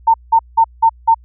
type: tone bursts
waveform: sine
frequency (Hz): 907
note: A#5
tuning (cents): -48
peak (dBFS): -6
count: 5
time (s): 0.07-1.145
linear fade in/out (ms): 10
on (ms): 71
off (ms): 180
effects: added 60 Hz sine -40 dBFS peak until 1.24 s